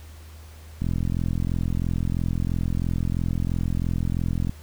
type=click train; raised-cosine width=5 ms; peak=-13 dBFS; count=159; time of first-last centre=0.82-4.494 s; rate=43 Hz; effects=added 78 Hz sine -41 dBFS peak until 4.62 s + pink hiss -51 dBFS RMS until 4.62 s